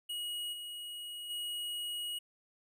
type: tone with level steps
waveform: square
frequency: 2900 Hz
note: F#7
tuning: 35 cents flat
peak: -37 / -42 / -37 dBFS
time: 0.09-2.19 s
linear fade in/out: 10 ms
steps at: 0.52 / 1.29 s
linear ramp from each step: 20 ms
effects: none